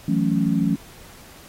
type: chord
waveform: sine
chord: F# minor seventh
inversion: third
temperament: equal with one note detuned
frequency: 164.81 / 185 / 218.5 / 277.2 Hz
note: E3 / F#3 / A3 / C#4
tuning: 0 / 0 / -12 / 0 cents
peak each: -23 dBFS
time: 0.08-0.76 s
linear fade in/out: 5 ms
effects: pink hiss -46 dBFS RMS until 1.48 s + AAC 48 kbps